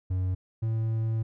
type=tone pair in turn; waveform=triangle; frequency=92.4 / 111.87 Hz; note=F#2 / A2; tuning=-2 / +29 cents; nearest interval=minor third; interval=331 cents; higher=second; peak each=-23 dBFS; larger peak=neither; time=0.1-0.35 / 0.62-1.23 s; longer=second; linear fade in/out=10 ms; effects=none